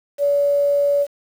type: tone with quantisation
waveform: sine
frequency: 571 Hz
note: D5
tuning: 49 cents flat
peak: -14 dBFS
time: 0.18-1.07 s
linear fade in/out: 50 ms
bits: 7
effects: none